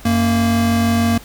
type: tone pair together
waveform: square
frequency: 92.5 / 231.1 Hz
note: F#2 / A#3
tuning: 0 / -15 cents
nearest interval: octave + major third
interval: 1585 cents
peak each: -20 / -15 dBFS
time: 0.05-1.18 s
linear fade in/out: 5 ms
effects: added 50 Hz sine -41 dBFS peak until 1.24 s + pink hiss -41 dBFS RMS until 1.24 s